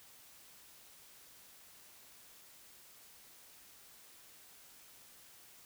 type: silence
effects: white hiss -59 dBFS RMS until 5.65 s